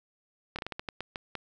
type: slowing click train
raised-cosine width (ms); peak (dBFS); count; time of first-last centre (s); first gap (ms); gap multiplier
0.3; -19; 10; 0.56-1.353; 27; 1.28
effects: none